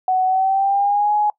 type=tone with pitch glide; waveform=sine; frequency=746 to 837.4 Hz; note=F#5 to G#5; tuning=+14 to +14 cents; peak=-14 dBFS; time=0.08-1.3 s; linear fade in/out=2 ms; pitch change=+200 cents; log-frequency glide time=0.25-1.13 s; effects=noise-tail reverb RT60 0.1 s tail -22 dB re dry